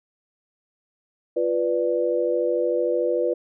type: chord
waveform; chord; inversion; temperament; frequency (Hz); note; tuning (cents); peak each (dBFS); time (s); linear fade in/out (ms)
sine; B diminished; second; equal; 349.2 / 493.9 / 587.3; F4 / B4 / D5; 0 / 0 / 0; -25 / -22 / -26; 1.36-3.34; 10
effects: none